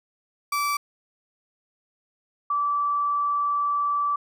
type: tone pair in turn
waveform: 35% pulse / sine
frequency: 1159 / 1159 Hz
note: D6 / D6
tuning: -23 / -23 cents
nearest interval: unison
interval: 0 cents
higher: neither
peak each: -21 dBFS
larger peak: neither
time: 0.52-0.77 / 2.5-4.16 s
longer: second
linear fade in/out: 5 ms
effects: none